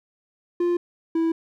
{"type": "tone pair in turn", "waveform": "triangle", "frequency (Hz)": [349.2, 328.1], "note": ["F4", "E4"], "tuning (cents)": [0, -8], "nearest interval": "minor second", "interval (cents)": 108, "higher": "first", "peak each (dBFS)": -17, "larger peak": "neither", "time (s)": [[0.6, 0.77], [1.15, 1.32]], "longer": "neither", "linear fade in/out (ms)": 5, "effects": []}